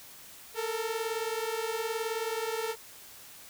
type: beating tone pair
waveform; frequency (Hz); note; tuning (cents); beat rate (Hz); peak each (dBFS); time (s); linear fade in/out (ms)
sawtooth; 440.1 / 459.1; A4 / A#4; 0 / -26; 19; -30; 0.54-2.76; 50
effects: white hiss -50 dBFS RMS until 3.49 s